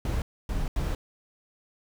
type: noise bursts at uneven times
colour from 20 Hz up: brown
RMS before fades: -28 dBFS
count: 3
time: 0.05-0.22 / 0.49-0.68 / 0.76-0.95 s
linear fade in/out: 2 ms
effects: none